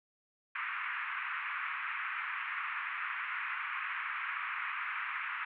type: band-pass noise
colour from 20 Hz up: pink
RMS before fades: -38 dBFS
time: 0.55-5.45 s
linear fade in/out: 5 ms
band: 1100 to 2500 Hz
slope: 48 dB/octave
effects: none